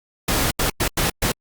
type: noise bursts at uneven times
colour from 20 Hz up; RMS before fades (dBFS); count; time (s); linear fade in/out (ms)
pink; -20; 5; 0.28-0.51 / 0.59-0.7 / 0.8-0.88 / 0.97-1.1 / 1.22-1.32; 5
effects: Opus 48 kbps